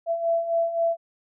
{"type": "beating tone pair", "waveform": "sine", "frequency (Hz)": [667, 670.8], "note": ["E5", "E5"], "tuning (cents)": [20, 30], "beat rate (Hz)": 3.8, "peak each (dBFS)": [-28, -22], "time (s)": [0.06, 0.97], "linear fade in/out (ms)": 50, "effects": []}